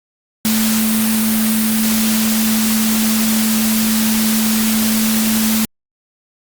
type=tone in noise; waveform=sine; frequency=220 Hz; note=A3; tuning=in tune; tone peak=-14 dBFS; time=0.45-5.65 s; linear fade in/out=0 ms; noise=white; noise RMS=-19 dBFS; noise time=0.45-5.65 s; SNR=+2 dB; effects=Opus 48 kbps